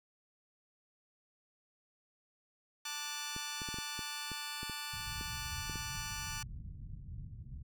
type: chord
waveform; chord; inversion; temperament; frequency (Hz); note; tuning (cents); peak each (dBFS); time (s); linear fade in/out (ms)
10% pulse; D major; second; just; 881 / 1174.7 / 1468.3; A5 / D6 / F#6; +2 / 0 / -14; -36; 2.85-6.43; 5
type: clicks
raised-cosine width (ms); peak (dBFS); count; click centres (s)
3; -32; 12; 3.364 / 3.618 / 3.688 / 3.743 / 3.786 / 3.992 / 4.317 / 4.631 / 4.697 / 5.211 / 5.697 / 5.757
type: low-pass noise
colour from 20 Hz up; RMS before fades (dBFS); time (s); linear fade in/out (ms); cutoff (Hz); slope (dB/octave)
white; -46; 4.93-7.63; 10; 130; 24
effects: none